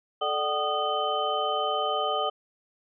sine tone cluster, 436 / 593 / 756 / 1233 / 3060 Hz, A4 / D5 / F#5 / D#6 / G7, -16 / +17 / +37 / -16 / -42 cents, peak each -33 / -31 / -30 / -29 / -33 dBFS, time 0.21-2.3 s, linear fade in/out 10 ms, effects none

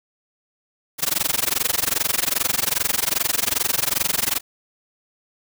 white noise with amplitude modulation, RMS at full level -18 dBFS, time 0.98-4.41 s, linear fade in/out 50 ms, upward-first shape sine, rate 22.5 Hz, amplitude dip 100%, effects none

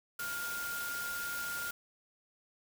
sine tone in noise, 1410 Hz, F6, 16 cents sharp, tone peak -37 dBFS, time 0.19-1.71 s, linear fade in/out 5 ms, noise white, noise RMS -42 dBFS, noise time 0.19-1.71 s, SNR +2 dB, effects none

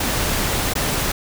pink noise with dropouts, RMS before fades -21 dBFS, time 0-1.12 s, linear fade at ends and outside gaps 5 ms, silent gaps 0.737-0.753 s, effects none

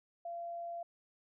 sine tone, 685 Hz, F5, 34 cents flat, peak -39 dBFS, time 0.25-0.83 s, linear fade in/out 5 ms, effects none

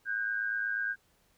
sine tone pair together, 1496.7 / 1605 Hz, F#6 / G6, +19 / +40 cents, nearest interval minor second, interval 121 cents, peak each -35 / -31 dBFS, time 0.05-0.96 s, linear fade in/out 50 ms, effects pink hiss -69 dBFS RMS until 1.37 s

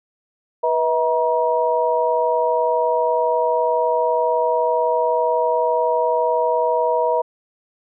sine tone cluster, 489.1 / 641 / 951 Hz, B4 / E5 / A#5, -17 / -49 / +34 cents, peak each -20 dBFS, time 0.63-7.22 s, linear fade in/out 10 ms, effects none

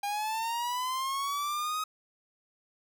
45% pulse linear sweep, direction up, 804 to 1268 Hz, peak -30 dBFS, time 0.03-1.84 s, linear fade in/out 5 ms, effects none

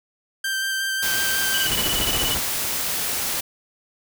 sawtooth tone with vibrato, 1568 Hz, G6, in tune, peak -19 dBFS, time 0.44-1.67 s, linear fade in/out 5 ms, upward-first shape square, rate 5.5 Hz, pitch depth 10 cents each way
white noise, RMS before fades -25 dBFS, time 1.02-3.41 s, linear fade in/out 10 ms
sine tone bursts, 2960 Hz, F#7, in tune, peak -23 dBFS, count 14, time 1.54-2.344 s, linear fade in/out 0 ms, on 37 ms, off 22 ms
pink noise with tremolo, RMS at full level -25 dBFS, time 1.64-2.41 s, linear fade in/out 50 ms, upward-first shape sine, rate 14 Hz, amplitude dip 60%
effects none

